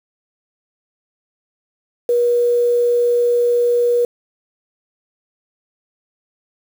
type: tone with quantisation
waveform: sine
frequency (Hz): 480.8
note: B4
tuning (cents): -46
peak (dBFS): -12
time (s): 2.09-4.05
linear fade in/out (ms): 2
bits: 6
effects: none